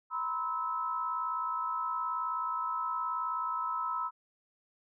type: tone cluster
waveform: sine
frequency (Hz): 964 / 1023 / 1302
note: B5 / C6 / E6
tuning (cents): -42 / -39 / -22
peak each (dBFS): -38 / -37 / -33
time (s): 0.1-4.11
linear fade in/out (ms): 50
effects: none